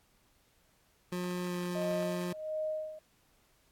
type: tone with pitch glide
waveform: 25% pulse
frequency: 179 to 177.46 Hz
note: F3 to F3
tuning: +43 to +28 cents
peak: -30 dBFS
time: 1.12-2.33 s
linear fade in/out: 5 ms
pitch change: -15 cents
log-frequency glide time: 1.46-1.53 s
type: tone with tremolo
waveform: sine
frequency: 622 Hz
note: D#5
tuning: 1 cent flat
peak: -31 dBFS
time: 1.75-2.99 s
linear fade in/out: 5 ms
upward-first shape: sine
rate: 1.4 Hz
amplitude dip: 80%
effects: pink hiss -69 dBFS RMS until 3.71 s + AAC 64 kbps